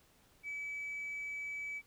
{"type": "tone", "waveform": "sine", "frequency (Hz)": 2293, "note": "D7", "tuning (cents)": -42, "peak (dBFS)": -37, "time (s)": [0.43, 1.82], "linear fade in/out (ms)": 50, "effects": ["tanh soft clip ceiling -36 dBFS", "pink hiss -67 dBFS RMS until 1.86 s"]}